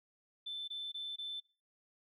sine tone bursts, 3531 Hz, A7, 5 cents sharp, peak -38 dBFS, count 4, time 0.46-1.403 s, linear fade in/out 10 ms, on 220 ms, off 21 ms, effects noise-tail reverb RT60 0.4 s tail -23 dB re dry + tanh soft clip ceiling -34 dBFS

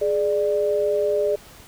sine tone pair together, 418 / 592 Hz, G#4 / D5, +11 / +14 cents, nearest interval tritone, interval 603 cents, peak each -21 dBFS, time 0.01-1.36 s, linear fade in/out 10 ms, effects pink hiss -46 dBFS RMS until 1.67 s

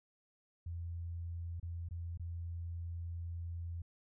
sine tone with dropouts, 85 Hz, F2, 46 cents flat, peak -39 dBFS, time 0.66-3.82 s, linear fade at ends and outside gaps 5 ms, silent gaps 1.599-1.628 / 1.888-1.909 / 2.175-2.196 s, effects none

